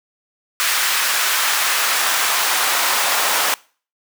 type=noise with high-pass filter sweep; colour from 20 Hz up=pink; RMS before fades=-18 dBFS; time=0.6-3.54 s; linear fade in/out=0 ms; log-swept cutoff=1500 to 810 Hz; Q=1.1; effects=noise-tail reverb RT60 0.4 s tail -23 dB re dry